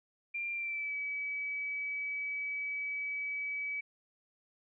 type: tone with pitch glide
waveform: sine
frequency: 2381 to 2285 Hz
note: D7 to D7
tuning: +23 to -48 cents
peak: -34 dBFS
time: 0.34-3.81 s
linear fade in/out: 10 ms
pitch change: -71 cents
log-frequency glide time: 0.52-0.95 s
effects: none